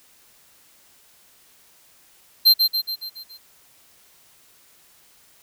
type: tone with echo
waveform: square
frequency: 4148 Hz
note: C8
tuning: 16 cents flat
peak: -10 dBFS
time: 2.45-2.54 s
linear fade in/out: 20 ms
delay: 140 ms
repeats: 6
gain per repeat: -5 dB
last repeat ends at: 3.38 s
effects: white hiss -55 dBFS RMS until 5.42 s